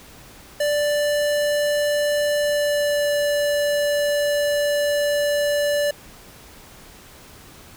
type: tone with pitch glide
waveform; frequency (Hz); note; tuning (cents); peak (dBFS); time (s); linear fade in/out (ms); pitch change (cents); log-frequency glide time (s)
square; 587.3 to 582.6; D5 to D5; 0 to -14; -19; 0.6-5.91; 5; -14; 2.37-3.11
effects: pink hiss -45 dBFS RMS until 7.76 s